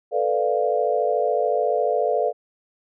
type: chord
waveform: sine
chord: B half-diminished seventh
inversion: third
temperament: equal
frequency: 440 / 493.9 / 587.3 / 698.5 Hz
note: A4 / B4 / D5 / F5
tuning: 0 / 0 / 0 / 0 cents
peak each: -24 dBFS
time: 0.11-2.33 s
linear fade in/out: 50 ms
effects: none